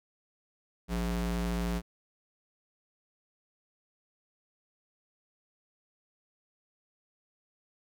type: ring-modulated tone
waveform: square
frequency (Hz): 116.54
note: A#2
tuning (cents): 0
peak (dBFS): -27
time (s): 0.88-1.82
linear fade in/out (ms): 50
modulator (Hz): 61.8
effects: none